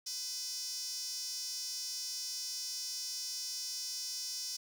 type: tone with high-pass filter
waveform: sawtooth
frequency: 505 Hz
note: B4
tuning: 39 cents sharp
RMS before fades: -40 dBFS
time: 0.06-4.57 s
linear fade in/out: 10 ms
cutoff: 5400 Hz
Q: 5.6
effects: none